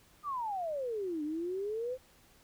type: exponential two-way sweep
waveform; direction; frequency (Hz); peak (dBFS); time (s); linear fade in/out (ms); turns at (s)
sine; down then up; 1229 to 293.7 to 525; -33; 0.23-1.98; 50; 1.23
effects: pink hiss -63 dBFS RMS until 2.43 s